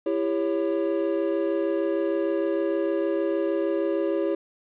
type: chord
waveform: triangle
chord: C# diminished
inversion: first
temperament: just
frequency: 332.6 / 399.1 / 554.4 Hz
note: E4 / G4 / C#5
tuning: +16 / +31 / 0 cents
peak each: -24 / -25 / -26 dBFS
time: 0.06-4.35 s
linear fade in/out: 5 ms
effects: resampled to 8000 Hz + 9-bit